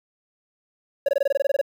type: tone bursts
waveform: triangle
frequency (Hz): 558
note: C#5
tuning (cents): +11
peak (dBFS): -14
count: 12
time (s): 1.06-1.614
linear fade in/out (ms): 5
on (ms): 26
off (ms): 22
effects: 8-bit

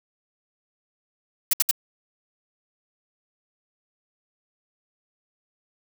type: noise bursts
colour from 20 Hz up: blue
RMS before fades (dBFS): -18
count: 3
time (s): 1.51-1.712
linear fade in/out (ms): 5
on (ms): 24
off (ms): 65
effects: none

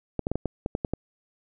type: clicks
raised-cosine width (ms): 2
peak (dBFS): -13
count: 9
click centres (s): 0.193 / 0.269 / 0.316 / 0.356 / 0.457 / 0.661 / 0.751 / 0.848 / 0.936
effects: none

